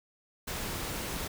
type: noise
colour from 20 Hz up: pink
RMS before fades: -36 dBFS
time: 0.47-1.28 s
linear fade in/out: 10 ms
effects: none